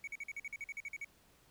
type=tone bursts; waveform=triangle; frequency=2242 Hz; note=C#7; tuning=19 cents sharp; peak=-38 dBFS; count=13; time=0.04-1.046 s; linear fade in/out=2 ms; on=34 ms; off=47 ms; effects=pink hiss -67 dBFS RMS until 1.5 s